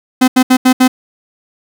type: tone bursts at uneven times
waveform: 45% pulse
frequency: 256 Hz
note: C4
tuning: 38 cents flat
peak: -5 dBFS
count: 5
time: 0.21-0.28 / 0.36-0.43 / 0.5-0.57 / 0.65-0.73 / 0.8-0.88 s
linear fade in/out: 10 ms
effects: none